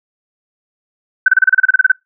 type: tone bursts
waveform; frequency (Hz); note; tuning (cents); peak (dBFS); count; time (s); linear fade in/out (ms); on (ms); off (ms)
sine; 1524; G6; -49; -4; 13; 1.26-1.919; 5; 23; 30
effects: noise-tail reverb RT60 0.2 s tail -26 dB re dry